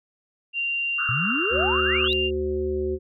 sine tone with pitch glide, 2773 to 2791 Hz, F7 to F7, -13 to -2 cents, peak -23 dBFS, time 0.53-2.31 s, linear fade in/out 50 ms, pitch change +11 cents, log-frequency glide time 1.26-2.07 s
white band-pass noise, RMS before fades -31 dBFS, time 0.98-2.08 s, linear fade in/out 5 ms, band 1200 to 1500 Hz, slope 96 dB/octave
sine exponential sweep, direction up, 110 to 3951 Hz, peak -25 dBFS, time 1.09-2.13 s, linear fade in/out 0 ms
harmonic tone, 74.7 Hz, D2, 30 cents sharp, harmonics 1 / 3 / 5 / 7, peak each -30 / -36 / -24 / -36 dBFS, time 1.5-2.99 s, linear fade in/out 50 ms
effects none

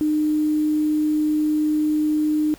sine tone with quantisation, 304.7 Hz, D#4, 36 cents flat, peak -17 dBFS, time 0.01-2.54 s, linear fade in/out 0 ms, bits 7, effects pink hiss -48 dBFS RMS until 2.58 s

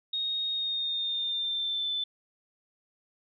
sine tone with pitch glide, 3729 to 3520 Hz, A#7 to A7, 0 to 0 cents, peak -28 dBFS, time 0.13-2.04 s, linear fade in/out 5 ms, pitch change -100 cents, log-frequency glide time 0.51-1.92 s, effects none

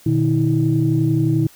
sine tone cluster, 121.1 / 152.5 / 322.4 Hz, B2 / D#3 / E4, -34 / -34 / -38 cents, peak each -18 dBFS, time 0.06-1.47 s, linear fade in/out 5 ms, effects tanh soft clip ceiling -5 dBFS + white hiss -48 dBFS RMS until 1.55 s

